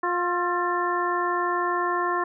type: harmonic tone with a mistuned harmonic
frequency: 353.6 Hz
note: F4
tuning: 22 cents sharp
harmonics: 1 / 2 / 3 / 4 / 5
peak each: -28 / -31 / -25 / -33 / -31 dBFS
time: 0.03-2.24 s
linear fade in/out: 5 ms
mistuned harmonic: 4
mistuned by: -60 cents
effects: none